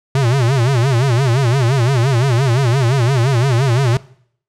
square tone with vibrato, 126.9 Hz, B2, 47 cents sharp, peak -12 dBFS, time 0.15-3.97 s, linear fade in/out 2 ms, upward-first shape sine, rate 5.8 Hz, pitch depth 180 cents each way, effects noise-tail reverb RT60 0.6 s tail -20 dB re dry + low-pass 8000 Hz 12 dB/octave

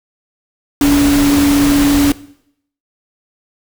sine tone in noise, 285.5 Hz, D4, 49 cents flat, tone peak -8 dBFS, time 0.81-2.12 s, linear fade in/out 2 ms, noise pink, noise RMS -18 dBFS, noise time 0.81-2.12 s, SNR +7 dB, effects noise-tail reverb RT60 0.7 s tail -19 dB re dry

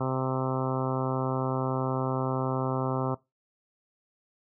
harmonic tone, 130.81 Hz, C3, in tune, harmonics 1 / 2 / 3 / 4 / 5 / 6 / 7 / 8 / 9 / 10, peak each -30 / -33 / -35 / -36 / -37 / -38 / -38 / -39 / -40 / -40 dBFS, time 0-3.15 s, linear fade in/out 10 ms, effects noise-tail reverb RT60 0.2 s tail -20 dB re dry

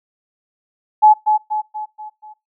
sine tone with echo, 854 Hz, G#5, 48 cents sharp, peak -5 dBFS, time 1.02-1.14 s, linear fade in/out 20 ms, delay 240 ms, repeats 5, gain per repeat -6 dB, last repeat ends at 2.34 s, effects noise-tail reverb RT60 0.2 s tail -21 dB re dry

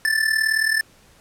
square tone with amplitude modulation, 1760 Hz, A6, in tune, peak -15 dBFS, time 0.05-0.81 s, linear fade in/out 0 ms, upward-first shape sine, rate 39 Hz, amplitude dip 75%, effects pink hiss -53 dBFS RMS until 1.2 s + low-pass 12000 Hz 12 dB/octave

